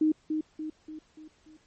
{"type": "tone with echo", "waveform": "sine", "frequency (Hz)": 310.5, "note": "D#4", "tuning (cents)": -3, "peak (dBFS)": -20, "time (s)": [0.01, 0.12], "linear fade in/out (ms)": 5, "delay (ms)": 290, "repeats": 5, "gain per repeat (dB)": -6, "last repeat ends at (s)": 1.57, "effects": ["pink hiss -65 dBFS RMS until 1.66 s", "MP3 32 kbps"]}